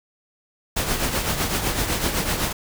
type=noise with tremolo; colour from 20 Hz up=pink; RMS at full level=-21 dBFS; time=0.76-2.53 s; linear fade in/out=10 ms; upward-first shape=triangle; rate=7.9 Hz; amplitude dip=60%; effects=none